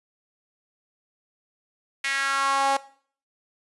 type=tone with high-pass filter sweep; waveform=sawtooth; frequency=274.1 Hz; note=C#4; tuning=19 cents flat; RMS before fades=-24 dBFS; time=2.04-2.77 s; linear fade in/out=5 ms; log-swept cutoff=2100 to 710 Hz; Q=3.4; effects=noise-tail reverb RT60 0.5 s tail -19 dB re dry + resampled to 24000 Hz